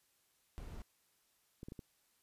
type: noise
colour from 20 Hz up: brown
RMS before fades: -47 dBFS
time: 0.58-0.82 s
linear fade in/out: 0 ms
type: clicks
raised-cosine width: 3 ms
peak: -34 dBFS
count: 4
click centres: 1.631 / 1.685 / 1.721 / 1.792 s
effects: white hiss -75 dBFS RMS until 2.22 s + resampled to 32000 Hz